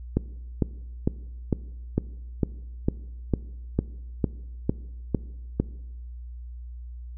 click train, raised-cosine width 3 ms, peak -8 dBFS, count 13, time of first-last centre 0.17-5.6 s, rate 2.21 Hz, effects noise-tail reverb RT60 1.0 s tail -20 dB re dry + added 60 Hz sine -36 dBFS peak until 7.17 s

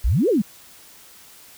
sine exponential two-way sweep, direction up then down, 43.65 to 530 to 178.9 Hz, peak -15 dBFS, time 0.04-0.42 s, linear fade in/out 10 ms, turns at 0.29 s, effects white hiss -47 dBFS RMS until 1.57 s

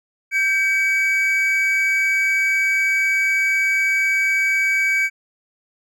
triangle tone pair together, 1572 / 2274 Hz, G6 / C#7, +4 / +44 cents, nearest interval tritone, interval 640 cents, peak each -21 / -15 dBFS, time 0.31-5.1 s, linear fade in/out 50 ms, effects none

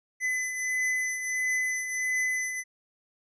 square beating tone pair, 2015 / 2016.5 Hz, B6 / B6, +34 / +36 cents, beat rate 1.5 Hz, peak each -28 / -36 dBFS, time 0.2-2.64 s, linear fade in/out 50 ms, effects resampled to 22050 Hz

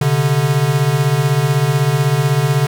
square beating tone pair, 130 / 146 Hz, C3 / D3, -11 / -10 cents, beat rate 16 Hz, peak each -17 / -15 dBFS, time 0.01-2.67 s, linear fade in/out 5 ms, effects none

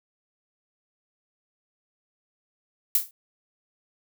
violet noise with exponential decay, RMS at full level -17 dBFS, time 2.95-3.11 s, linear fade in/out 2 ms, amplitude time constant 34 ms, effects none

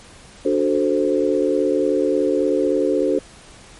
sine chord, D dominant seventh, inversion none, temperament equal, 293.7 / 370 / 440 / 523.3 Hz, D4 / F#4 / A4 / C5, 0 / 0 / 0 / 0 cents, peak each -21 dBFS, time 0.45-3.19 s, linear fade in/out 5 ms, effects pink hiss -44 dBFS RMS until 3.79 s + MP3 48 kbps

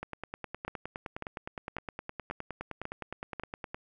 two click trains, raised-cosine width 0.5 ms, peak -22 / -21 dBFS, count 37 / 6, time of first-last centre 0.03-3.745 / 0.68-3.397 s, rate 9.69 / 1.84 Hz, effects none

